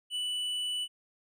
sine tone with hard clipping, 2970 Hz, F#7, 6 cents sharp, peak -32 dBFS, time 0.1-0.88 s, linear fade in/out 50 ms, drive 6 dB, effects none

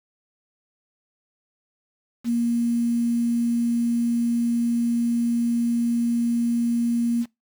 sine tone with quantisation, 235.6 Hz, A#3, 19 cents sharp, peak -19 dBFS, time 2.24-7.26 s, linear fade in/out 50 ms, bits 7, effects noise-tail reverb RT60 0.2 s tail -23 dB re dry

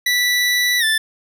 25% pulse tone with pitch glide, 1966 to 1761.7 Hz, B6 to A6, -8 to +2 cents, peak -11 dBFS, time 0.06-0.98 s, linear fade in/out 5 ms, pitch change -190 cents, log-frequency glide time 0.79-0.84 s, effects none

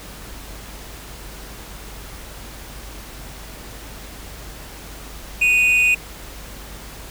triangle tone pair together, 2489 / 2742 Hz, D#7 / F7, 0 / -32 cents, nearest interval major second, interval 168 cents, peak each -12 / -19 dBFS, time 5.41-5.95 s, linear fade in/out 10 ms, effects added 50 Hz sine -38 dBFS peak until 7.1 s + pink hiss -38 dBFS RMS until 7.1 s

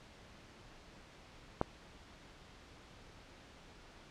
click, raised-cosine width 1 ms, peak -16 dBFS, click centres 1.614 s, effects pink hiss -57 dBFS RMS until 4.1 s + low-pass 5000 Hz 12 dB/octave

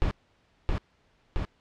brown noise with echo, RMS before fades -24 dBFS, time 0.02-0.11 s, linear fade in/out 0 ms, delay 670 ms, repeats 2, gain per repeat -2 dB, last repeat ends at 1.45 s, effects pink hiss -66 dBFS RMS until 1.6 s + low-pass 4000 Hz 12 dB/octave

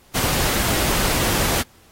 pink noise, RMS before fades -21 dBFS, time 0.14-1.63 s, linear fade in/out 20 ms, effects pink hiss -53 dBFS RMS until 1.91 s + AAC 48 kbps

